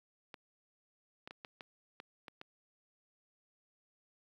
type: clicks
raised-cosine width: 0.3 ms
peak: -30 dBFS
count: 8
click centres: 0.342 / 1.275 / 1.309 / 1.448 / 1.608 / 2.001 / 2.282 / 2.414 s
effects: high-pass 150 Hz 12 dB/octave + 11-bit